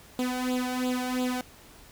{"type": "tone with flanger", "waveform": "sawtooth", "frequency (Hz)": 251.9, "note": "B3", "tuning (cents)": 34, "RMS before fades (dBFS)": -29, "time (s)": [0.19, 1.41], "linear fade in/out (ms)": 0, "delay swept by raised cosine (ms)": [0.26, 1.36], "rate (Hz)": 2.9, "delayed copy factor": 0.8, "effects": ["pink hiss -52 dBFS RMS until 1.91 s"]}